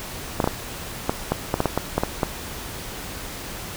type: clicks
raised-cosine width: 1 ms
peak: -5 dBFS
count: 12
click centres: 0.402 / 0.442 / 0.475 / 1.095 / 1.32 / 1.541 / 1.604 / 1.657 / 1.776 / 1.98 / 2.035 / 2.232 s
effects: pink hiss -34 dBFS RMS until 3.76 s